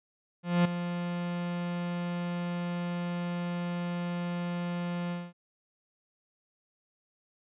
45% pulse tone with ADSR envelope, 174.61 Hz, F3, in tune, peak -20 dBFS, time 0.43-5.33 s, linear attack 220 ms, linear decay 7 ms, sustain -11 dB, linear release 220 ms, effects resampled to 8000 Hz

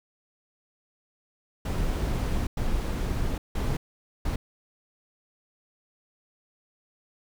brown noise bursts at uneven times, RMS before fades -27 dBFS, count 4, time 1.65-2.47 / 2.57-3.38 / 3.55-3.77 / 4.25-4.36 s, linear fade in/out 5 ms, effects none

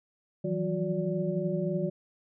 sine tone cluster, 163.5 / 174.2 / 187 / 363.2 / 578 Hz, E3 / F3 / F#3 / F#4 / D5, -14 / -4 / +19 / -32 / -28 cents, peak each -32 / -38 / -33 / -33 / -34 dBFS, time 0.44-1.9 s, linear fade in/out 10 ms, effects none

